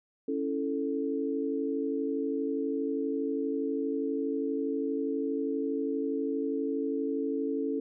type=chord; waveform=sine; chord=A major; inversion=first; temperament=equal; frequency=277.2 / 329.6 / 440 Hz; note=C#4 / E4 / A4; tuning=0 / 0 / 0 cents; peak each=-31 / -36 / -32 dBFS; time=0.28-7.8 s; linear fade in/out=5 ms; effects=none